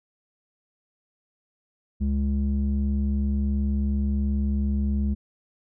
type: tone with low-pass filter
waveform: square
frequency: 69.3 Hz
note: C#2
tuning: in tune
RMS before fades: -24 dBFS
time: 2-5.15 s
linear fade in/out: 20 ms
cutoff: 190 Hz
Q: 2.8
effects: none